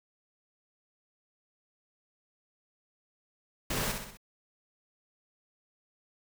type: noise with echo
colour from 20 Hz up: pink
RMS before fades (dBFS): -32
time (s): 3.7-3.92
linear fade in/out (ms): 5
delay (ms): 63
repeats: 4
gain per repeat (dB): -5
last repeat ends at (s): 4.172
effects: none